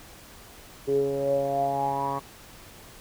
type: tone with low-pass filter sweep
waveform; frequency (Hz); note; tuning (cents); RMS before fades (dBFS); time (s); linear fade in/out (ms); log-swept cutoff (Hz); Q
10% pulse; 138.59; C#3; 0; -26; 0.87-2.2; 20; 390 to 1100; 9.8
effects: pink hiss -48 dBFS RMS until 3 s